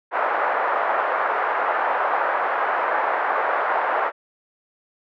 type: band-pass noise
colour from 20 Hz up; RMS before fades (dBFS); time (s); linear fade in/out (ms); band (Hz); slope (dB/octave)
pink; -22; 0.11-4.12; 50; 580 to 1600; 24
effects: none